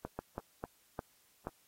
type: slowing click train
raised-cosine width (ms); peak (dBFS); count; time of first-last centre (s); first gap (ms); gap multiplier
1; -24; 6; 0.05-1.47; 140; 1.36
effects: white hiss -69 dBFS RMS until 1.67 s + AAC 48 kbps